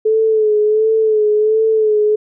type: tone with vibrato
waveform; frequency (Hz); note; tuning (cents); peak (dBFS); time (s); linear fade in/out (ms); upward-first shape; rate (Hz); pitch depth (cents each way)
sine; 432.2; A4; -31; -10; 0.05-2.16; 10; sine; 1.4; 43
effects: none